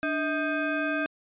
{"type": "tone with frequency modulation", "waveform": "sine", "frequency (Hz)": 641, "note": "E5", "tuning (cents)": -49, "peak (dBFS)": -25, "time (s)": [0.03, 1.06], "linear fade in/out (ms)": 0, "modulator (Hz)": 936, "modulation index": 1.6, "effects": ["resampled to 8000 Hz"]}